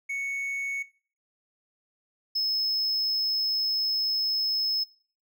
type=tone pair in turn; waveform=triangle; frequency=2217 / 5191 Hz; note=C#7 / E8; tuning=0 / -27 cents; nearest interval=octave + minor third; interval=1473 cents; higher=second; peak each=-27 / -23 dBFS; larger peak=second; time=0.09-0.83 / 2.35-4.84 s; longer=second; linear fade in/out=10 ms; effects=noise-tail reverb RT60 0.4 s tail -18 dB re dry